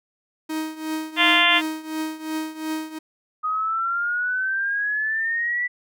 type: tone with tremolo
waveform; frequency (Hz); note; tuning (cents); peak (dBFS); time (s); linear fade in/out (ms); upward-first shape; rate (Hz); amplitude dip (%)
45% pulse; 314.1; D#4; +16; -23; 0.49-2.99; 10; triangle; 2.8; 85
type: harmonic tone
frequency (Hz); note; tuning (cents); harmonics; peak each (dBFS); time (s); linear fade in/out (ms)
347; F4; -11; 2 / 3 / 4 / 5 / 6 / 7 / 8 / 9 / 10; -26 / -24 / -27 / -23 / -21 / -26 / -22 / -23 / -23; 1.16-1.62; 50
type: exponential sweep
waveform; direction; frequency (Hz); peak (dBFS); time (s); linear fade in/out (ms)
sine; up; 1244.5 to 1975.5; -21; 3.43-5.68; 20
effects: none